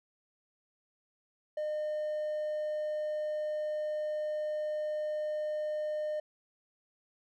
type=tone; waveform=triangle; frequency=608 Hz; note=D#5; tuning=40 cents flat; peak=-29 dBFS; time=1.57-6.2 s; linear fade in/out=5 ms; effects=tanh soft clip ceiling -25 dBFS